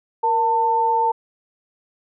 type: tone pair together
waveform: sine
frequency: 468.9 / 896 Hz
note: A#4 / A5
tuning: +10 / +31 cents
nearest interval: major seventh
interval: 1121 cents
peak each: -24 / -16 dBFS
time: 0.23-1.12 s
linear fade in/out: 10 ms
effects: none